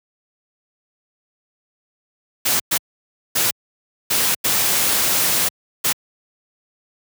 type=noise bursts at uneven times; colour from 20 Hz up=white; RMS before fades=-18 dBFS; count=6; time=2.45-2.6 / 2.71-2.78 / 3.35-3.51 / 4.1-4.35 / 4.44-5.49 / 5.84-5.93 s; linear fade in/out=10 ms; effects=high-pass 80 Hz 12 dB/octave